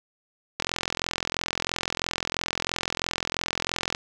click train, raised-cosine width 0.2 ms, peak -8 dBFS, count 145, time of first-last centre 0.6-3.949 s, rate 43 Hz, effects none

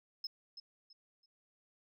sine tone with echo, 5170 Hz, E8, 34 cents flat, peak -35 dBFS, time 0.24-0.27 s, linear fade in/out 5 ms, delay 330 ms, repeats 3, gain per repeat -11 dB, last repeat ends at 1.26 s, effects tanh soft clip ceiling -35 dBFS

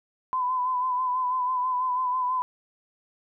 sine tone with vibrato, 1009 Hz, B5, 37 cents sharp, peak -23 dBFS, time 0.33-2.42 s, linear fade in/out 0 ms, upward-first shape sine, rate 6.1 Hz, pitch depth 37 cents each way, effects none

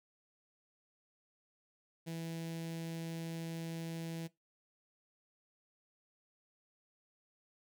sawtooth tone with notch filter, 164.81 Hz, E3, in tune, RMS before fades -42 dBFS, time 2.06-4.28 s, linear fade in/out 20 ms, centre 1200 Hz, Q 0.97, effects noise-tail reverb RT60 0.2 s tail -21 dB re dry

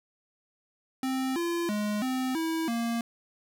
square tone with pitch steps, 262.2 / 341.8 / 209.1 / 258.2 / 324.8 / 232.7 Hz, C4 / F4 / G#3 / C4 / E4 / A#3, +4 / -37 / +12 / -23 / -26 / -3 cents, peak -28 dBFS, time 1.03-3.01 s, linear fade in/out 2 ms, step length 330 ms, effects none

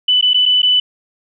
sine tone with dropouts, 2991 Hz, F#7, 18 cents sharp, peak -9 dBFS, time 0.08-0.8 s, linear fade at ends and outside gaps 5 ms, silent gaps 0.212-0.225 / 0.334-0.343 / 0.456-0.46 / 0.619-0.629 s, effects none

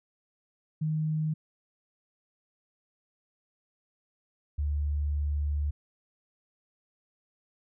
sine tone pair in turn, 155.56 / 73.22 Hz, D#3 / D2, 0 / -5 cents, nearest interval octave + minor second, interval 1305 cents, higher first, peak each -26 dBFS, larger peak neither, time 0.81-1.34 / 4.58-5.71 s, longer second, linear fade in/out 10 ms, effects none

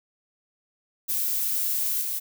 violet noise with level steps, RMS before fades -26 / -29 dBFS, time 1.08-2.2 s, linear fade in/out 20 ms, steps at 2.01 s, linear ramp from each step 5 ms, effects none

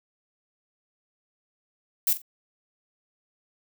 violet noise with echo, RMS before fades -22 dBFS, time 2.07-2.13 s, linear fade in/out 2 ms, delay 44 ms, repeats 2, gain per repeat -13 dB, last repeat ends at 2.218 s, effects none

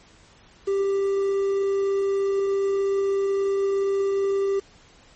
triangle tone with quantisation, 393.9 Hz, G4, 8 cents sharp, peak -18 dBFS, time 0.67-4.6 s, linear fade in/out 10 ms, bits 7, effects pink hiss -53 dBFS RMS until 5.15 s + MP3 32 kbps

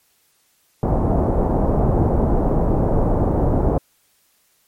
pink low-pass noise, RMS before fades -17 dBFS, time 0.83-3.78 s, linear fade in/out 2 ms, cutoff 800 Hz, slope 24 dB/octave, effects white hiss -61 dBFS RMS until 4.67 s + MP3 64 kbps

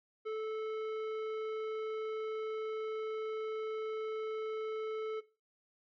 triangle tone with tanh clipping, 436.7 Hz, A4, 13 cents flat, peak -37 dBFS, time 0.25-5.21 s, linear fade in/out 20 ms, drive 16 dB, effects noise-tail reverb RT60 0.3 s tail -17 dB re dry

